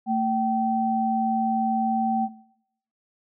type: tone pair together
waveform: sine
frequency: 225.2 / 771.6 Hz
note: A3 / G5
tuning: +40 / -28 cents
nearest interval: octave + major sixth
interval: 2132 cents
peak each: -23 dBFS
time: 0.06-2.29 s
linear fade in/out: 50 ms
effects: noise-tail reverb RT60 0.7 s tail -17 dB re dry